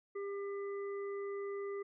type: harmonic tone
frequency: 399.7 Hz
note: G4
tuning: 34 cents sharp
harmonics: 1 / 3 / 5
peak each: -38 / -50 / -54 dBFS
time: 0.15-1.83 s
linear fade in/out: 10 ms
effects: none